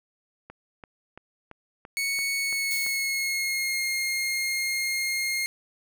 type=click train; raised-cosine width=0.5 ms; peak=-27 dBFS; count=8; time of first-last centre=0.5-2.865 s; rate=2.96 Hz
type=tone with pitch glide; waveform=sawtooth; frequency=2217 to 2134 Hz; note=C#7 to C7; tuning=0 to +34 cents; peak=-22 dBFS; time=1.97-5.46 s; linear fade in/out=0 ms; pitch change=-66 cents; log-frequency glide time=2.36-3.83 s
type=noise with exponential decay; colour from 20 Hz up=violet; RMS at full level=-31 dBFS; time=2.71-3.54 s; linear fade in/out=1 ms; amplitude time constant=180 ms
effects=none